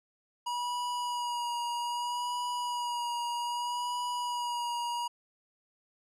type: tone with vibrato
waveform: square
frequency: 964 Hz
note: B5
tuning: 42 cents flat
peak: -32 dBFS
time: 0.46-5.08 s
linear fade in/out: 10 ms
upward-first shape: sine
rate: 0.63 Hz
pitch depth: 20 cents each way
effects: low-pass 10000 Hz 12 dB/octave

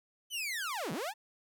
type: linear two-way sweep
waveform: sawtooth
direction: down then up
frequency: 3096 to 135.8 to 926 Hz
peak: -31 dBFS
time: 0.3-1.14 s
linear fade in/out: 50 ms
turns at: 0.92 s
effects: 12-bit

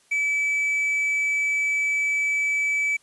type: tone with quantisation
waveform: triangle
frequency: 2300 Hz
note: D7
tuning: 37 cents flat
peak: -19 dBFS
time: 0.11-2.97 s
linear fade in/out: 10 ms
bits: 8
effects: white hiss -60 dBFS RMS until 3.02 s + resampled to 24000 Hz

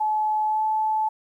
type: tone with pitch glide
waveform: sine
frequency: 858 to 868 Hz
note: A5 to A5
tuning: -44 to -24 cents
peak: -20 dBFS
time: 0-1.09 s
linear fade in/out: 10 ms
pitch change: +20 cents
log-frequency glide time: 0.46-0.63 s
effects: 10-bit

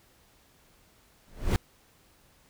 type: noise with exponential growth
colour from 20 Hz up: brown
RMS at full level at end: -17 dBFS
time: 1.28-1.56 s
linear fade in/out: 0 ms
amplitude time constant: 60 ms
effects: pink hiss -62 dBFS RMS until 2.49 s

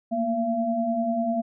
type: tone cluster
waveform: sine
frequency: 224.9 / 235 / 678 Hz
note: A3 / A#3 / E5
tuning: +38 / +14 / +49 cents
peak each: -33 / -26 / -25 dBFS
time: 0.11-1.42 s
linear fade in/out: 20 ms
effects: none

